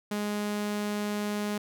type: tone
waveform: sawtooth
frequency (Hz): 207.7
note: G#3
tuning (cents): 0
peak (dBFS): -25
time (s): 0.11-1.58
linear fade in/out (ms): 5
effects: none